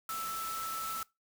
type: tone in noise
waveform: sine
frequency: 1318.5 Hz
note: E6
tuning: in tune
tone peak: -36 dBFS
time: 0.09-1.03 s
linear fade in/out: 2 ms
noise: white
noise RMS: -42 dBFS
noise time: 0.09-1.03 s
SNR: +3 dB
effects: noise-tail reverb RT60 0.2 s tail -21 dB re dry